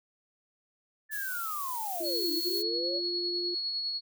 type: linear two-way sweep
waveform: sine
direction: down then up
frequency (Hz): 1760 to 295.3 to 580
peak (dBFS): -34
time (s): 1.09-3.01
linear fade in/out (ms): 50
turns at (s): 2.31
type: noise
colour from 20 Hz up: violet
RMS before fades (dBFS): -38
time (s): 1.11-2.63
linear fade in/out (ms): 20
type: tone with pitch glide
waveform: sine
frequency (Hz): 343.3 to 351.9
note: F4 to F4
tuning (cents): -30 to +13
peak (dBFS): -34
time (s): 2-3.55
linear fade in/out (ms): 10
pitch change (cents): +43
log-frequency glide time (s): 2.52-3.25
type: tone with tremolo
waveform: sine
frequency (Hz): 4349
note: C#8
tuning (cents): -34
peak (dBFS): -29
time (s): 2.03-4.01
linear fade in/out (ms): 50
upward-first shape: sine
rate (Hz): 9.9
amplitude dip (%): 30
effects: none